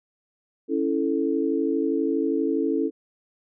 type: chord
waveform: sine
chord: A major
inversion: first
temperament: equal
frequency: 277.2 / 329.6 / 440 Hz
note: C#4 / E4 / A4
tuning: 0 / 0 / 0 cents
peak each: -25 / -25 / -26 dBFS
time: 0.68-2.91 s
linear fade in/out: 50 ms
effects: none